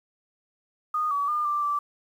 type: tone with pitch steps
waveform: sine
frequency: 1231 / 1139 / 1208 / 1179 / 1166 Hz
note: D#6 / C#6 / D6 / D6 / D6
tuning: -19 / +47 / +48 / +6 / -13 cents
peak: -23 dBFS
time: 0.94-1.79 s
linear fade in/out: 5 ms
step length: 170 ms
effects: 9-bit